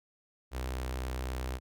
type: tone with notch filter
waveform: sawtooth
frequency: 63.7 Hz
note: C2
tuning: 46 cents flat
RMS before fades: -36 dBFS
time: 0.51-1.6 s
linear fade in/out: 50 ms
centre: 170 Hz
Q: 0.98
effects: none